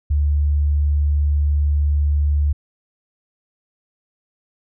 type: tone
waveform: sine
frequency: 73.1 Hz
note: D2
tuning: 7 cents flat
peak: -14 dBFS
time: 0.1-2.53 s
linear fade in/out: 10 ms
effects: none